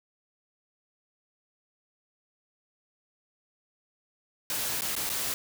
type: noise with dropouts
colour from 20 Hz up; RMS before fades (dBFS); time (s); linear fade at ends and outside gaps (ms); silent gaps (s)
white; -31; 4.5-5.34; 1; 4.809-4.819 / 4.953-4.964 / 5.093-5.099
effects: none